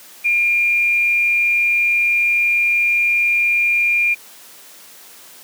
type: tone with frequency modulation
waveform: sine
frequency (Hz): 2400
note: D7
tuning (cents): +37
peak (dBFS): -13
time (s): 0.24-4.15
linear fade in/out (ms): 20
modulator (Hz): 174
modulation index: 0.2
effects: white hiss -42 dBFS RMS until 5.43 s + high-pass 200 Hz 12 dB/octave